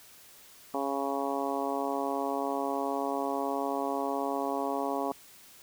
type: harmonic tone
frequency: 138.59 Hz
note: C#3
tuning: in tune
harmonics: 2 / 3 / 4 / 5 / 6 / 7 / 8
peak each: -35 / -36 / -37 / -35 / -37 / -38 / -39 dBFS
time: 0.74-5.12 s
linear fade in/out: 2 ms
effects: white hiss -54 dBFS RMS until 5.62 s